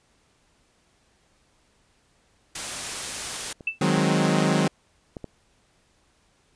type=noise; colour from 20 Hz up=white; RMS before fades=-31 dBFS; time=2.55-3.53 s; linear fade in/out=5 ms
type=clicks; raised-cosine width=2 ms; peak=-28 / -30 / -21 / -21 dBFS; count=4; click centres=3.608 / 3.978 / 5.168 / 5.243 s
type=tone with exponential decay; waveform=sine; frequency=2651 Hz; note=E7; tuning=9 cents sharp; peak=-19 dBFS; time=3.67-3.79 s; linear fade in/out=5 ms; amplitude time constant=24 ms
type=chord; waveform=sawtooth; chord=Ab dominant seventh; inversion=second; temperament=equal; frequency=155.56 / 185 / 207.7 / 261.6 Hz; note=Eb3 / Gb3 / Ab3 / C4; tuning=0 / 0 / 0 / 0 cents; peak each=-20 / -20 / -22 / -23 dBFS; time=3.81-4.68 s; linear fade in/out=5 ms
effects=pink hiss -64 dBFS RMS until 6.55 s + resampled to 22050 Hz